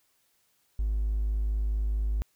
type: tone with hard clipping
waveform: triangle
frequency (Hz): 52.3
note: G#1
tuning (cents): +13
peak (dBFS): -25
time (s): 0.79-2.22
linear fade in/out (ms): 0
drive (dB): 3
effects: white hiss -70 dBFS RMS until 2.35 s